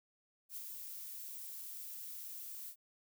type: noise with ADSR envelope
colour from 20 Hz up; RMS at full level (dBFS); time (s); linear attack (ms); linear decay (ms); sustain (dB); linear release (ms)
violet; -43; 0.49-2.76; 80; 17; -4; 74
effects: none